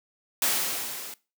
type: noise with level ramp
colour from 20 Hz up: white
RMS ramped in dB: -23 to -40 dBFS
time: 0.42-1.14 s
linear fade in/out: 2 ms
effects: noise-tail reverb RT60 0.3 s tail -21 dB re dry + high-pass 200 Hz 12 dB/octave